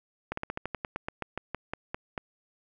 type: slowing click train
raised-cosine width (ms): 0.5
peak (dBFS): -17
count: 16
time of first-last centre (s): 0.32-2.178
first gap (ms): 54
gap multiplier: 1.11
effects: none